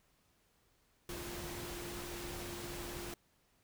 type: tone in noise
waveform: sine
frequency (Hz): 349.2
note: F4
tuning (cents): 0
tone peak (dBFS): -47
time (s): 1.09-3.14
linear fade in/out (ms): 2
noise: pink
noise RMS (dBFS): -45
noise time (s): 1.09-3.14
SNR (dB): -5
effects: pink hiss -73 dBFS RMS until 3.63 s